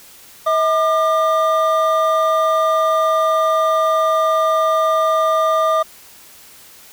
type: tone pair together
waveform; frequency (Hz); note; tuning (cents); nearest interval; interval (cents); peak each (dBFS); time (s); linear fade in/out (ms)
triangle; 640 / 1203.3; D#5 / D6; +49 / +42; major seventh; 1093; -14; 0.46-5.83; 10
effects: white hiss -43 dBFS RMS until 6.92 s